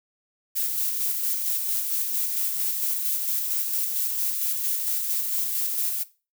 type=noise with tremolo; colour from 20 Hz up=violet; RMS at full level=-25 dBFS; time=0.55-6.04 s; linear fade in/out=20 ms; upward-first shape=square; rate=4.4 Hz; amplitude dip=30%; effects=noise-tail reverb RT60 0.3 s tail -17 dB re dry